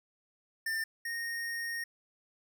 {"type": "tone pair in turn", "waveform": "square", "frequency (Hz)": [1794, 1855.1], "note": ["A6", "A#6"], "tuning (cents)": [33, -9], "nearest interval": "minor second", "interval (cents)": 58, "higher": "second", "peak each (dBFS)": [-32, -35], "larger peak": "first", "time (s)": [[0.66, 0.84], [1.05, 1.84]], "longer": "second", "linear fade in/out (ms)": 5, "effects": []}